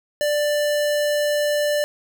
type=tone; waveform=square; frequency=590 Hz; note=D5; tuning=8 cents sharp; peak=-19 dBFS; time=0.21-1.84 s; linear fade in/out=0 ms; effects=none